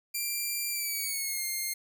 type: tone with pitch glide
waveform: 5% pulse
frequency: 2369 to 2123 Hz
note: D7 to C7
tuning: +14 to +25 cents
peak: -21 dBFS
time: 0.14-1.74 s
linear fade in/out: 10 ms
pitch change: -189 cents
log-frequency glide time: 0.7-1.43 s
effects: none